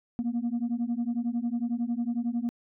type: beating tone pair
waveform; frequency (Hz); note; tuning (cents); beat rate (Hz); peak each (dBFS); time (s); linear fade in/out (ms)
sine; 231.6 / 242.6; A#3 / B3; -11 / -31; 11; -28; 0.19-2.49; 0
effects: tanh soft clip ceiling -23 dBFS